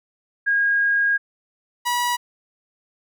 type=tone pair in turn; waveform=sine / sawtooth; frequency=1632 / 970.4 Hz; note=G#6 / B5; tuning=-31 / -31 cents; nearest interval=major sixth; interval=900 cents; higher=first; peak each=-16 dBFS; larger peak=neither; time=0.46-1.18 / 1.85-2.17 s; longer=first; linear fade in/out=20 ms; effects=none